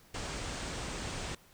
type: low-pass noise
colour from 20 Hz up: pink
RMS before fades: -39 dBFS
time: 0.14-1.35 s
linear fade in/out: 5 ms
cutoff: 9000 Hz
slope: 96 dB/octave
effects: pink hiss -61 dBFS RMS until 1.53 s